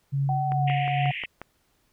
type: tone with tremolo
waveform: sine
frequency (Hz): 138.59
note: C#3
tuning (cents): 0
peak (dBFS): -21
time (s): 0.12-1.12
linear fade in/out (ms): 20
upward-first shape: triangle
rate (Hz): 2.3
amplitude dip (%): 55
type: tone with pitch glide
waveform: sine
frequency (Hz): 758 to 725.4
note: F#5 to F#5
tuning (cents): +42 to -34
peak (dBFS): -25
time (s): 0.29-1.11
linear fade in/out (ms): 2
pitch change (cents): -76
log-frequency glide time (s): 0.47-0.73
type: click train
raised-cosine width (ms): 0.5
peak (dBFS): -21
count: 6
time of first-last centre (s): 0.52-1.416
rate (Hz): 5.58
type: band-pass noise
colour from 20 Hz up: pink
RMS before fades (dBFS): -34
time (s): 0.67-1.26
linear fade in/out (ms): 10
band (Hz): 1900 to 3000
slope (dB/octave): 96
effects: pink hiss -68 dBFS RMS until 1.92 s